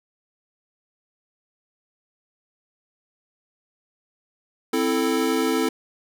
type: chord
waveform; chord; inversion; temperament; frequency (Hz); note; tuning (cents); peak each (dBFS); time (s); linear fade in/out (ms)
square; A minor; first; equal; 261.6 / 329.6 / 440; C4 / E4 / A4; 0 / 0 / 0; -25; 4.73-5.69; 5
effects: none